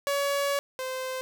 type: tone pair in turn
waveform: sawtooth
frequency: 564 / 517.8 Hz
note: C#5 / C5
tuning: +30 / -18 cents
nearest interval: minor second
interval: 148 cents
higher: first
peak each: -21 / -27 dBFS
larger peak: first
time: 0.07-0.59 / 0.79-1.21 s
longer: first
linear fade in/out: 0 ms
effects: none